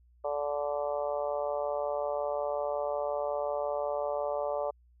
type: harmonic tone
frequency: 145.5 Hz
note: D3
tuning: 16 cents flat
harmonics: 3 / 4 / 5 / 6 / 7 / 8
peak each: -38 / -31 / -38 / -40 / -44 / -43 dBFS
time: 0.24-4.71 s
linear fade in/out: 10 ms
effects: added 60 Hz sine -59 dBFS peak until 5 s